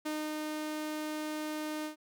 sawtooth tone with ADSR envelope, 306.4 Hz, D#4, 27 cents flat, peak -29 dBFS, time 0.05-1.96 s, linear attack 12 ms, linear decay 250 ms, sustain -2 dB, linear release 110 ms, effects none

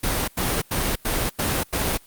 pink noise bursts, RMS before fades -23 dBFS, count 6, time 0.03-1.975 s, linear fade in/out 10 ms, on 250 ms, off 89 ms, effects white hiss -52 dBFS RMS until 2.06 s + Opus 32 kbps

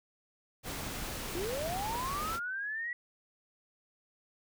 pink noise, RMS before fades -39 dBFS, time 0.63-2.4 s, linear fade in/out 50 ms
sine linear sweep, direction up, 324.9 to 1952 Hz, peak -34 dBFS, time 1.35-2.93 s, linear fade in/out 2 ms
effects none

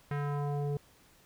square tone with low-pass filter sweep, 144.4 Hz, D3, 29 cents flat, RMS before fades -33 dBFS, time 0.11-0.77 s, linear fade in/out 2 ms, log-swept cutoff 1900 to 460 Hz, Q 1.8, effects pink hiss -62 dBFS RMS until 1.25 s

